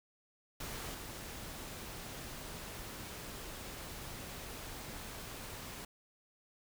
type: noise with level steps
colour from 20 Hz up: pink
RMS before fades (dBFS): -43 / -46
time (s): 0.6-5.85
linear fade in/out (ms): 5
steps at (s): 0.94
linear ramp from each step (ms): 10
effects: none